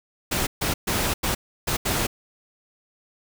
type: noise bursts at uneven times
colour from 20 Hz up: pink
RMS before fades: -24 dBFS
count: 6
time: 0.31-0.47 / 0.61-0.74 / 0.87-1.14 / 1.23-1.35 / 1.67-1.77 / 1.85-2.07 s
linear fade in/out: 10 ms
effects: none

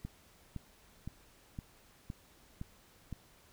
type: click train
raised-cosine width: 5 ms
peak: -28 dBFS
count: 7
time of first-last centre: 0.05-3.127 s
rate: 1.95 Hz
effects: pink hiss -63 dBFS RMS until 3.52 s

